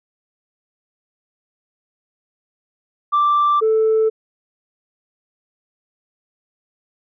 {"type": "tone pair in turn", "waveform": "sine", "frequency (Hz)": [1174.7, 440], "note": ["D6", "A4"], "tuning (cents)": [0, 0], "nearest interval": "octave + perfect fourth", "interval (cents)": 1700, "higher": "first", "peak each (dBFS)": -11, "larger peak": "neither", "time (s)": [[3.12, 3.61], [3.61, 4.1]], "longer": "neither", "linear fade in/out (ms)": 20, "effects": ["tanh soft clip ceiling -10 dBFS"]}